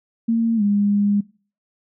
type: tone with pitch glide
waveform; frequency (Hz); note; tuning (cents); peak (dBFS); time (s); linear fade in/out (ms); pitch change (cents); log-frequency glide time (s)
sine; 228.7 to 203.7; A#3 to G#3; -33 to -33; -15; 0.28-1.21; 10; -200; 0.56-0.62
effects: noise-tail reverb RT60 0.4 s tail -22 dB re dry